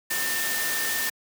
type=tone in noise; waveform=sine; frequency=1800 Hz; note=A6; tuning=39 cents sharp; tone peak=-29 dBFS; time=0.1-1.1 s; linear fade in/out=10 ms; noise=white; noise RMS=-28 dBFS; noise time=0.1-1.1 s; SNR=-4 dB; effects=high-pass 150 Hz 12 dB/octave